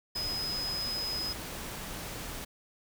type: tone in noise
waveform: sine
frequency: 5050 Hz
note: D#8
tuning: 25 cents sharp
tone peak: -32 dBFS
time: 0.15-1.33 s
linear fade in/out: 10 ms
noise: pink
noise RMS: -40 dBFS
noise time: 0.15-2.45 s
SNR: +5 dB
effects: none